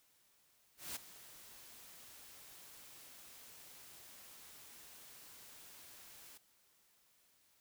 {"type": "noise with ADSR envelope", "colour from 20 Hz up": "white", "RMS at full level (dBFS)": -42, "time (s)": [0.77, 6.38], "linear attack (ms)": 190, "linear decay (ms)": 11, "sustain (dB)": -15, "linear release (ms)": 10, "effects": ["white hiss -72 dBFS RMS until 7.6 s"]}